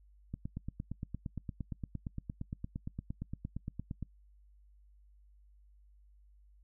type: click train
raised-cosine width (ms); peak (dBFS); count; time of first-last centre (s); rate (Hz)
5; -26; 33; 0.34-4.027; 8.68
effects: noise-tail reverb RT60 0.1 s tail -24 dB re dry + added 50 Hz sine -59 dBFS peak until 6.63 s